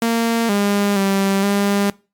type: tone with pitch steps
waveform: sawtooth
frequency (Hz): 230.3 / 202.6 / 195.8 / 201.2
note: A#3 / G#3 / G3 / G3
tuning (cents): -21 / -43 / -2 / +45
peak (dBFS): -11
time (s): 0.02-1.9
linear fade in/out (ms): 2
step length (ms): 470
effects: noise-tail reverb RT60 0.3 s tail -22 dB re dry + MP3 96 kbps